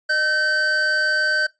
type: tone pair together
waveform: square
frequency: 611.4 / 1538 Hz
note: D#5 / G6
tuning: -30 / -33 cents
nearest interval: octave + major third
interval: 1597 cents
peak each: -29 / -18 dBFS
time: 0.09-1.47 s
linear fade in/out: 10 ms
effects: noise-tail reverb RT60 0.2 s tail -21 dB re dry + resampled to 16000 Hz

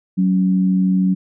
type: tone pair together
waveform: sine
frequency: 186.61 / 279.6 Hz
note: F#3 / C#4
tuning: +15 / +15 cents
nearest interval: perfect fifth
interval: 700 cents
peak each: -13 / -23 dBFS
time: 0.17-1.15 s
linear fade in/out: 20 ms
effects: none

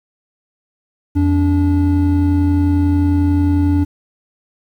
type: tone pair together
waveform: triangle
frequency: 85.77 / 288.5 Hz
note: F2 / D4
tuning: -31 / -31 cents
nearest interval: octave + major sixth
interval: 2100 cents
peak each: -12 dBFS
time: 1.15-3.85 s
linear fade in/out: 20 ms
effects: 8-bit

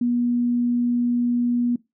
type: tone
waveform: sine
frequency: 241.5 Hz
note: B3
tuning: 39 cents flat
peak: -18 dBFS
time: 0.01-1.76 s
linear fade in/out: 5 ms
effects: noise-tail reverb RT60 0.2 s tail -20 dB re dry

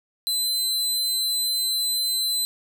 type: tone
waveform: sawtooth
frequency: 4049 Hz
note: B7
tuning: 42 cents sharp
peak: -19 dBFS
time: 0.27-2.45 s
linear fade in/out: 0 ms
effects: none

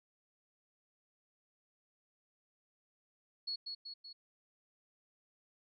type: tone with echo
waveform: sine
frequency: 4357 Hz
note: C#8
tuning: 31 cents flat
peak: -36 dBFS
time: 3.47-3.56 s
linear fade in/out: 10 ms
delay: 190 ms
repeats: 3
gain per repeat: -4 dB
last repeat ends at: 4.13 s
effects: none

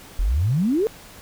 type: exponential sweep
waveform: sine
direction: up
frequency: 38.89 to 467.1 Hz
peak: -17 dBFS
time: 0.19-0.87 s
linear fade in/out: 0 ms
effects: pink hiss -44 dBFS RMS until 1.21 s

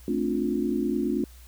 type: chord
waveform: sine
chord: D minor seventh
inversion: second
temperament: just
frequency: 220.2 / 264.3 / 293.7 / 352.4 Hz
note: A3 / C4 / D4 / F4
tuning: +2 / +18 / 0 / +16 cents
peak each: -29 dBFS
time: 0.08-1.24 s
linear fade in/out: 2 ms
effects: added 61 Hz sine -46 dBFS peak until 1.47 s + white hiss -55 dBFS RMS until 1.47 s

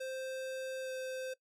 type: tone with pitch glide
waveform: square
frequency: 523.3 to 518.8 Hz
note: C5 to C5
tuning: 0 to -15 cents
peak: -39 dBFS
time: 0-1.34 s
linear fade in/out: 10 ms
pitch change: -15 cents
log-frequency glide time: 0.82-0.91 s
effects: noise-tail reverb RT60 0.1 s tail -20 dB re dry + low-pass 12000 Hz 12 dB/octave

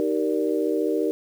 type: chord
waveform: sine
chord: Eb major seventh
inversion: none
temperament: equal with one note detuned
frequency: 311.1 / 385.7 / 466.2 / 587.3 Hz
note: Eb4 / G4 / Bb4 / D5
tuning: 0 / -28 / 0 / 0 cents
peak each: -25 / -26 / -25 / -31 dBFS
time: 0-1.11 s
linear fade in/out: 0 ms
effects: 8-bit

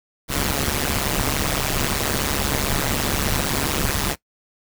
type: noise with amplitude modulation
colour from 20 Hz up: pink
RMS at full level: -18 dBFS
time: 0.28-4.16 s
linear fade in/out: 50 ms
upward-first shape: sine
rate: 142 Hz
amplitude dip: 100%
effects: noise-tail reverb RT60 0.1 s tail -20 dB re dry

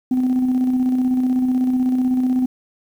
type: tone with tremolo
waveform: sine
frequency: 254.5 Hz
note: C4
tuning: 48 cents flat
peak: -12 dBFS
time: 0.11-2.46 s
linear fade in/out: 5 ms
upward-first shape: square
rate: 16 Hz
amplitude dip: 35%
effects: tanh soft clip ceiling -12 dBFS + 8-bit

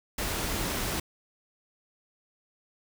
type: noise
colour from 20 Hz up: pink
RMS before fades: -31 dBFS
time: 0.18-1 s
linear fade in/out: 5 ms
effects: none

